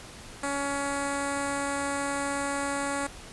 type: tone with notch filter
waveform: 5% pulse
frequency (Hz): 280.6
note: C#4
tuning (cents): +21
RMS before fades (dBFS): -30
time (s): 0.43-3.07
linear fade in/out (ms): 5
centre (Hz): 3100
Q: 0.59
effects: pink hiss -45 dBFS RMS until 3.32 s + resampled to 24000 Hz